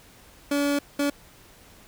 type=tone bursts at uneven times; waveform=30% pulse; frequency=285.7 Hz; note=D4; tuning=48 cents flat; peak=-19 dBFS; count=2; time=0.51-0.79 / 0.99-1.1 s; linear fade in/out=5 ms; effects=pink hiss -52 dBFS RMS until 1.87 s